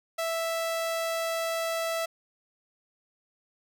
sawtooth tone, 659.3 Hz, E5, in tune, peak -24 dBFS, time 0.18-2.06 s, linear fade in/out 10 ms, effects none

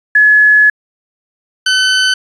sine / 20% pulse tone pair in turn, 1702 / 1516.3 Hz, G#6 / F#6, +42 / +42 cents, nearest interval major second, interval 200 cents, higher first, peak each -4 dBFS, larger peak neither, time 0.15-0.7 / 1.66-2.14 s, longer first, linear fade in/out 5 ms, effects resampled to 22050 Hz + 7-bit

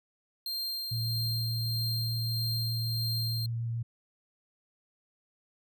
45% pulse tone with tremolo, 4186 Hz, C8, in tune, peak -31 dBFS, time 0.46-3.46 s, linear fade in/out 2 ms, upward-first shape sine, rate 1.6 Hz, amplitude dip 30%
sine tone with vibrato, 116.2 Hz, A#2, 5 cents flat, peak -30 dBFS, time 0.91-3.83 s, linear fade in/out 10 ms, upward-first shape triangle, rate 6.7 Hz, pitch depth 11 cents each way
effects none

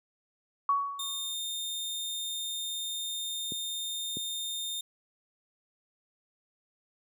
sine tone with exponential decay, 1122 Hz, C#6, 21 cents sharp, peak -21 dBFS, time 0.69-1.34 s, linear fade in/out 2 ms, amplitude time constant 140 ms
sawtooth tone, 3639 Hz, A#7, 42 cents flat, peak -30 dBFS, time 0.99-4.81 s, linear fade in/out 5 ms
clicks, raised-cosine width 3 ms, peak -25 / -24 dBFS, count 2, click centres 3.521 / 4.17 s
effects high-pass 150 Hz 12 dB/octave

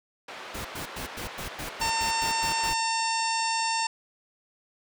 pink band-pass noise, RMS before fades -41 dBFS, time 0.28-2.7 s, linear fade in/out 5 ms, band 560 to 3400 Hz, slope 12 dB/octave
pink noise bursts, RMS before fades -36 dBFS, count 11, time 0.54-2.74 s, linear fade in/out 10 ms, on 110 ms, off 99 ms
harmonic tone, 905 Hz, A5, 48 cents sharp, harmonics 1 / 2 / 3 / 4 / 5 / 6 / 7 / 8 / 9, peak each -27 / -36 / -33 / -41 / -36 / -34 / -45 / -37 / -39 dBFS, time 1.81-3.87 s, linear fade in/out 5 ms
effects none

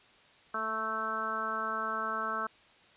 harmonic tone with a mistuned harmonic, 220 Hz, A3, in tune, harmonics 1 / 2 / 3 / 4 / 5 / 6 / 7, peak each -45 / -44 / -42 / -45 / -37 / -34 / -39 dBFS, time 0.54-2.47 s, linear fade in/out 5 ms, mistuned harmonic 1, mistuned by +20 cents, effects white hiss -60 dBFS RMS until 2.96 s + resampled to 8000 Hz

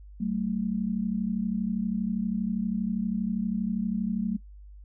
sine tone pair together, 190 / 222.5 Hz, F#3 / A3, +46 / +20 cents, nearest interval minor third, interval 274 cents, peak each -29 / -28 dBFS, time 0.2-4.37 s, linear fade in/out 10 ms, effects noise-tail reverb RT60 0.1 s tail -20 dB re dry + added 50 Hz sine -44 dBFS peak until 4.84 s

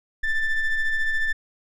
triangle ring-modulated tone, 881 Hz, A5, 2 cents sharp, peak -15 dBFS, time 0.23-1.33 s, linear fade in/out 10 ms, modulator 888 Hz, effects none

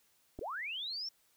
clicks, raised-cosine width 2 ms, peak -31 dBFS, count 2, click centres 0.389 / 0.392 s
sine linear sweep, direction up, 370 to 5550 Hz, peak -37 dBFS, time 0.41-1.09 s, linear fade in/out 5 ms
effects white hiss -71 dBFS RMS until 1.36 s

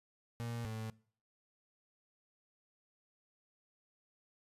35% pulse tone pair in turn, 117.5 / 110.59 Hz, A#2 / A2, +14 / +9 cents, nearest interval minor second, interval 105 cents, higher first, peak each -37 / -38 dBFS, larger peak first, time 0.4-0.65 / 0.65-0.9 s, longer neither, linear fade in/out 0 ms, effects noise-tail reverb RT60 0.5 s tail -22 dB re dry + resampled to 32000 Hz

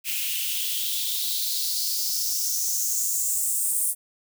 blue noise with high-pass filter sweep, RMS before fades -26 dBFS, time 0.04-3.95 s, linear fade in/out 50 ms, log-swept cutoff 2500 to 9300 Hz, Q 4.2, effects none

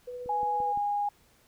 sine tone with tremolo, 493.9 Hz, B4, in tune, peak -35 dBFS, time 0.07-0.73 s, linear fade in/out 10 ms, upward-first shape sine, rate 15 Hz, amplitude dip 25%
click train, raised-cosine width 3 ms, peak -33 dBFS, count 4, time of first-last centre 0.26-0.775 s, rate 5.83 Hz
sine tone with pitch glide, 830.6 to 820.1 Hz, G#5 to G#5, 0 to -22 cents, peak -26 dBFS, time 0.29-1.09 s, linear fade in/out 5 ms, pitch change -22 cents, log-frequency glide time 0.56-0.67 s
effects pink hiss -63 dBFS RMS until 1.47 s

